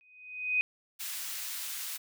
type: tone with exponential growth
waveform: sine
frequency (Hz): 2500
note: D#7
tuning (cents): +8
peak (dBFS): -22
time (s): 0.01-0.61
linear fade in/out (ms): 0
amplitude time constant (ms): 130
type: high-pass noise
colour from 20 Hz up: white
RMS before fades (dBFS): -38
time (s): 0.99-1.98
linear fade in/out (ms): 20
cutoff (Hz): 1500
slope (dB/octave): 12
effects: none